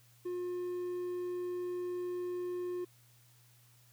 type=tone; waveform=triangle; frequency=357.3 Hz; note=F4; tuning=40 cents sharp; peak=-33 dBFS; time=0.25-2.85 s; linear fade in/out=10 ms; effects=added 120 Hz sine -63 dBFS peak until 3.92 s + white hiss -66 dBFS RMS until 3.92 s